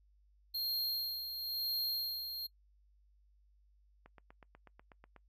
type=tone with tremolo; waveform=square; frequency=4221 Hz; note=C8; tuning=14 cents sharp; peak=-33 dBFS; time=0.54-2.47 s; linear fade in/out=10 ms; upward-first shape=sine; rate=0.99 Hz; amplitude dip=55%
type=click train; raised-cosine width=0.5 ms; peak=-40 dBFS; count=10; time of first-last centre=4.06-5.163 s; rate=8.16 Hz
effects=noise-tail reverb RT60 0.1 s tail -23 dB re dry + added 50 Hz sine -65 dBFS peak until 5.28 s